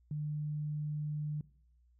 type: tone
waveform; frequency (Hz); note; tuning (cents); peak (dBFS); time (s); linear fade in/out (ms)
sine; 150; D3; +37; -34; 0.11-1.41; 2
effects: noise-tail reverb RT60 0.6 s tail -20 dB re dry + added 60 Hz sine -64 dBFS peak until 1.99 s